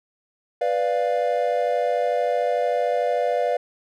triangle chord, B diminished, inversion none, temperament equal, 493.9 / 587.3 / 698.5 Hz, B4 / D5 / F5, 0 / 0 / 0 cents, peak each -22 dBFS, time 0.61-3.57 s, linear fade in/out 5 ms, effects none

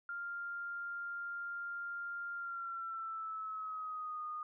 sine tone with pitch glide, 1396.9 to 1230.2 Hz, F6 to D#6, 0 to -20 cents, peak -39 dBFS, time 0.09-4.43 s, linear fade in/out 2 ms, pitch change -220 cents, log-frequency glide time 2.35-4.24 s, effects none

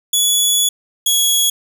15% pulse tone pair in turn, 3400 / 3340 Hz, G#7 / G#7, +40 / +9 cents, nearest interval unison, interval 31 cents, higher first, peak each -5 dBFS, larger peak neither, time 0.13-0.69 / 1.06-1.5 s, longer first, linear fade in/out 5 ms, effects none

